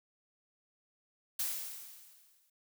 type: noise with exponential decay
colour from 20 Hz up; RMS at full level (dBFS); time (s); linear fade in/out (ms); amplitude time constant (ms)
blue; -33; 1.39-2.5; 5; 240
effects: none